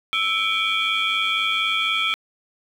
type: tone cluster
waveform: sine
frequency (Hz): 1316 / 2292 / 2396 / 3185 / 3379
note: E6 / D7 / D7 / G7 / G#7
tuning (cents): -3 / -43 / +34 / +27 / +29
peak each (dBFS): -25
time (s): 0.13-2.14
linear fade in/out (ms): 0
effects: tanh soft clip ceiling -12 dBFS + 8-bit